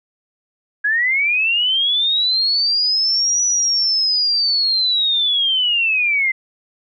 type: linear two-way sweep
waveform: sine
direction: up then down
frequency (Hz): 1642 to 5920 to 2053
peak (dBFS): -14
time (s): 0.84-6.32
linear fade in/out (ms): 10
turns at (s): 3.45
effects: none